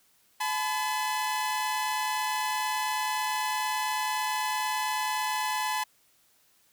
sawtooth tone pair together, 858 / 1007 Hz, A5 / B5, -44 / +33 cents, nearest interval minor third, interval 277 cents, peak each -26 / -27 dBFS, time 0.4-5.84 s, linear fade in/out 10 ms, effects white hiss -65 dBFS RMS until 6.72 s

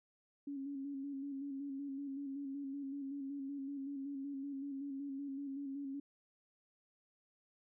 sine tone with vibrato, 277.2 Hz, C#4, in tune, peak -40 dBFS, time 0.47-6 s, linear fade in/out 5 ms, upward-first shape square, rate 5.3 Hz, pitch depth 37 cents each way, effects none

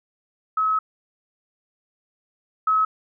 sine tone pair in turn, 1285 / 1285 Hz, E6 / E6, -45 / -45 cents, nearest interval unison, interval 0 cents, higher neither, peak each -18 / -16 dBFS, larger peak second, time 0.57-0.79 / 2.67-2.85 s, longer first, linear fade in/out 5 ms, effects none

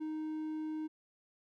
triangle tone, 311.1 Hz, D#4, in tune, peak -34 dBFS, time 0-0.88 s, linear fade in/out 20 ms, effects none

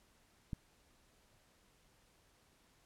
click, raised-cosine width 5 ms, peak -27 dBFS, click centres 0.532 s, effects pink hiss -70 dBFS RMS until 2.85 s + low-pass 12000 Hz 12 dB/octave

